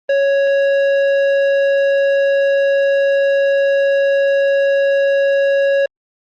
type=tone with tanh clipping; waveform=triangle; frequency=554.4 Hz; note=C#5; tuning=in tune; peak=-13 dBFS; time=0.09-5.86 s; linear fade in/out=5 ms; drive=15 dB; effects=Opus 24 kbps